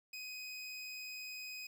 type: tone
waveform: 25% pulse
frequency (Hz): 2509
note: D#7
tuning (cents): +14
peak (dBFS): -40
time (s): 0.13-1.67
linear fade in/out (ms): 5
effects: 11-bit